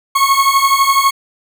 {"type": "beating tone pair", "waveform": "40% pulse", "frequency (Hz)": [1091, 1103], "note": ["C#6", "C#6"], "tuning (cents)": [-28, -9], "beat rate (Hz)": 12, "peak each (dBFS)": -12, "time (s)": [0.15, 1.11], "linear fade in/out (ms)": 10, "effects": []}